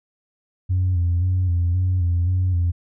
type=tone with vibrato; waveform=sine; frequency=89.3 Hz; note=F2; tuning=39 cents sharp; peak=-15 dBFS; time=0.69-2.72 s; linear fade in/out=20 ms; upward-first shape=square; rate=1.9 Hz; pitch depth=50 cents each way; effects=tanh soft clip ceiling -14 dBFS